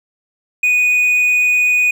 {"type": "tone", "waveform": "triangle", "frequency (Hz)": 2477, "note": "D#7", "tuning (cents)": -8, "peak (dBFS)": -9, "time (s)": [0.63, 1.91], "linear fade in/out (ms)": 5, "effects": []}